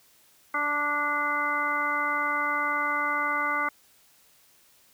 harmonic tone, 292.7 Hz, D4, 6 cents flat, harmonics 1 / 2 / 3 / 4 / 5 / 7, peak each -39 / -38 / -34 / -28 / -30 / -30 dBFS, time 0.54-3.69 s, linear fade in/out 5 ms, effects white hiss -60 dBFS RMS until 4.93 s

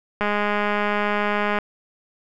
click train, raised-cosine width 0.5 ms, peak -8 dBFS, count 286, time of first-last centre 0.21-1.587 s, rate 207 Hz, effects none

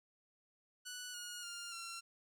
10% pulse tone with pitch steps, 1480 / 1440.4 / 1401.8 / 1364.2 Hz, F#6 / F#6 / F6 / F6, 0 / -47 / +6 / -41 cents, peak -36 dBFS, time 0.85-2.01 s, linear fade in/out 20 ms, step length 290 ms, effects none

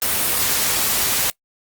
white noise, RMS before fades -19 dBFS, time 0.02-1.3 s, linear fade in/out 0 ms, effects noise-tail reverb RT60 0.1 s tail -23 dB re dry + Opus 32 kbps

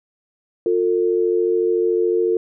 sine tone pair together, 355.5 / 449.3 Hz, F4 / A4, +31 / +36 cents, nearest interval major third, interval 405 cents, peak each -18 dBFS, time 0.66-2.37 s, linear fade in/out 2 ms, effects none

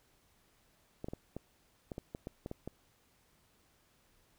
clicks, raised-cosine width 2 ms, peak -27 dBFS, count 11, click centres 1.044 / 1.085 / 1.135 / 1.366 / 1.918 / 1.981 / 2.149 / 2.271 / 2.461 / 2.514 / 2.676 s, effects pink hiss -70 dBFS RMS until 4.38 s

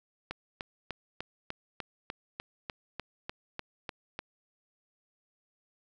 click train, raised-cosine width 0.3 ms, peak -20 dBFS, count 14, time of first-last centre 0.31-4.191 s, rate 3.35 Hz, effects none

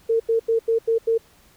sine tone bursts, 454.7 Hz, A#4, 43 cents flat, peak -16 dBFS, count 6, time 0.09-1.18 s, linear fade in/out 10 ms, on 110 ms, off 86 ms, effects pink hiss -55 dBFS RMS until 1.56 s

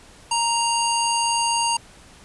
harmonic tone with a mistuned harmonic, 932 Hz, A#5, 1 cent flat, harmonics 1 / 3 / 5 / 7 / 9 / 10, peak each -21 / -26 / -28 / -29 / -31 / -31 dBFS, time 0.31-1.77 s, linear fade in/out 5 ms, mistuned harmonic 5, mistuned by +15 cents, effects pink hiss -48 dBFS RMS until 2.24 s + resampled to 24000 Hz

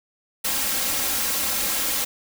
white noise with comb filter, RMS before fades -24 dBFS, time 0.44-2.05 s, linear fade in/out 10 ms, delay 3.7 ms, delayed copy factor +0.6, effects none

